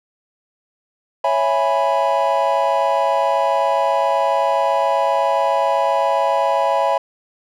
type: chord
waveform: triangle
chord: C# minor seventh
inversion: none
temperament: equal with one note detuned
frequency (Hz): 554.4 / 661.9 / 830.6 / 987.8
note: C#5 / E5 / G#5 / B5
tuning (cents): 0 / +7 / 0 / 0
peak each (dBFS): -18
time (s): 1.24-6.98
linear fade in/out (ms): 5
effects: tanh soft clip ceiling -3 dBFS